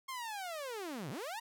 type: linear two-way sweep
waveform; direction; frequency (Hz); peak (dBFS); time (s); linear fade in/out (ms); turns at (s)
sawtooth; down then up; 1081 to 117.2 to 965; -36; 0.08-1.4; 10; 1.1
effects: none